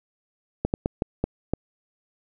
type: slowing click train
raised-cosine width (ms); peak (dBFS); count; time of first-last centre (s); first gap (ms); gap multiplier
2; -9; 6; 0.65-1.536; 89; 1.35
effects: none